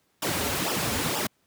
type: noise with flanger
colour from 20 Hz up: pink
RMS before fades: -27 dBFS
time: 0.22-1.27 s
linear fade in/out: 5 ms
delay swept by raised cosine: 0.46 to 6.26 ms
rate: 2.1 Hz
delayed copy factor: -0.85
effects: pink hiss -69 dBFS RMS until 1.46 s + high-pass 100 Hz 12 dB/octave